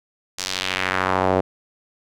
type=tone with band-pass filter sweep; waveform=sawtooth; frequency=93.4 Hz; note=F#2; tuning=17 cents sharp; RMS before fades=-22 dBFS; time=0.38-1.41 s; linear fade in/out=10 ms; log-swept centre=6100 to 540 Hz; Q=1.5; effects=none